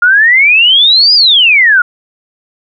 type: exponential two-way sweep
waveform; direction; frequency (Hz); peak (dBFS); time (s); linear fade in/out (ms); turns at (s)
sine; up then down; 1396.9 to 5020 to 1396.9; -3; 0.02-1.82; 5; 1.14
effects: none